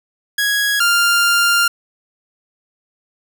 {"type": "tone pair in turn", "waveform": "sawtooth", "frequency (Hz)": [1661.2, 1396.9], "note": ["G#6", "F6"], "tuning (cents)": [0, 0], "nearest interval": "minor third", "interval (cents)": 300, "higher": "first", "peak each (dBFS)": [-11, -8], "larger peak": "second", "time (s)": [[0.38, 0.8], [0.8, 1.68]], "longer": "second", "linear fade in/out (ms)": 5, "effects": []}